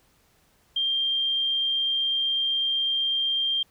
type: tone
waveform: sine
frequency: 3184 Hz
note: G7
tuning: 26 cents sharp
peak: -22 dBFS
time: 0.76-3.63 s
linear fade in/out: 5 ms
effects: pink hiss -63 dBFS RMS until 3.7 s